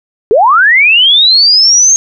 sine linear sweep, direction up, 385.5 to 6500 Hz, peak -3 dBFS, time 0.31-1.96 s, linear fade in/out 0 ms, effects none

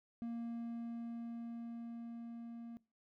triangle tone with level ramp, 233.1 Hz, A#3, in tune, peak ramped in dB -37 to -44 dBFS, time 0.22-2.77 s, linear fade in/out 0 ms, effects noise-tail reverb RT60 0.3 s tail -21 dB re dry

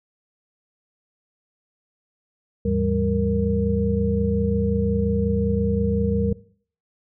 sine tone cluster, 78.6 / 104.2 / 168.7 / 198.1 / 465.4 Hz, D#2 / G#2 / E3 / G3 / A#4, +18 / +6 / +40 / +18 / -3 cents, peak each -25 / -28 / -31 / -23 / -24 dBFS, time 2.65-6.33 s, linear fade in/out 5 ms, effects noise-tail reverb RT60 0.5 s tail -19 dB re dry

